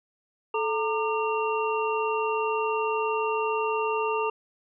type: tone cluster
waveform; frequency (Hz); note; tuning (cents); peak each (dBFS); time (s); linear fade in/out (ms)
sine; 436.3 / 919 / 1197 / 2753; A4 / A#5 / D6 / F7; -15 / -25 / +33 / -25; -27 / -29 / -31 / -34; 0.54-4.3; 5
effects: none